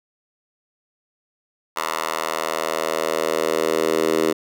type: tone with high-pass filter sweep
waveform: 10% pulse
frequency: 80 Hz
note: D#2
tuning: 49 cents sharp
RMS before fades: -22 dBFS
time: 1.76-4.33 s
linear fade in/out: 10 ms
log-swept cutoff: 910 to 370 Hz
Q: 2.1
effects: none